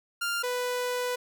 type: tone pair in turn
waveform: sawtooth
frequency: 1396.9 / 495 Hz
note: F6 / B4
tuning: 0 / +4 cents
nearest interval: octave + tritone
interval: 1796 cents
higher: first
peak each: -24 dBFS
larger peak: neither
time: 0.21-0.43 / 0.43-1.16 s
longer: second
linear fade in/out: 10 ms
effects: none